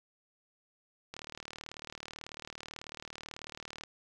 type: click train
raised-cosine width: 0.2 ms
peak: -25 dBFS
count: 104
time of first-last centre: 1.14-3.836 s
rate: 38.2 Hz
effects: none